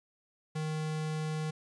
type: tone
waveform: square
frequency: 155.56 Hz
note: D#3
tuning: in tune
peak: -33 dBFS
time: 0.55-1.51 s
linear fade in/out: 10 ms
effects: resampled to 22050 Hz + 10-bit